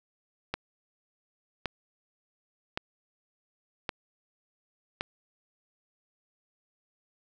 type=click train; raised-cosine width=0.3 ms; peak=-14 dBFS; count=5; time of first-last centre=0.54-5.009 s; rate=0.895 Hz; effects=none